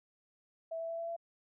sine tone with pitch steps, 656 / 660.6 / 665.2 / 669.8 / 674.4 Hz, E5 / E5 / E5 / E5 / E5, -9 / +4 / +16 / +27 / +39 cents, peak -36 dBFS, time 0.71-1.165 s, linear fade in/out 10 ms, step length 91 ms, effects none

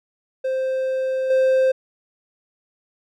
triangle tone with level steps, 523.3 Hz, C5, in tune, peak -18 / -12 dBFS, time 0.44-1.72 s, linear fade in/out 10 ms, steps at 1.3 s, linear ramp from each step 5 ms, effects none

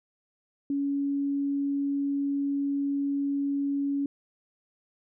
sine tone, 280.8 Hz, C#4, 22 cents sharp, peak -25 dBFS, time 0.7-4.06 s, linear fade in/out 2 ms, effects none

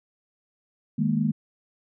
sine chord, D# suspended fourth, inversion none, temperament equal with one note detuned, 156.1 / 207.7 / 233.1 Hz, D#3 / G#3 / A#3, +6 / 0 / 0 cents, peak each -26 / -25 / -25 dBFS, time 0.98-1.32 s, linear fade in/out 10 ms, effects none

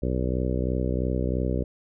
harmonic tone, 63 Hz, B1, 35 cents sharp, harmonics 1 / 2 / 3 / 4 / 5 / 6 / 7 / 8 / 9, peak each -27 / -30 / -32 / -33 / -34 / -35 / -35 / -36 / -37 dBFS, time 0.02-1.64 s, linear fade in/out 10 ms, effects none

